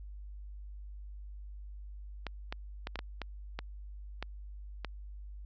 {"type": "clicks", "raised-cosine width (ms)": 0.3, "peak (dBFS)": -21, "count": 9, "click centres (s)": [2.267, 2.525, 2.871, 2.957, 2.991, 3.217, 3.59, 4.226, 4.847], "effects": ["added 50 Hz sine -43 dBFS peak until 5.45 s", "resampled to 16000 Hz"]}